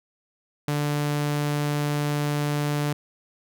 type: tone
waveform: sawtooth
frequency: 146.83 Hz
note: D3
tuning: in tune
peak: -19 dBFS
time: 0.68-2.93 s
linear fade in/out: 2 ms
effects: none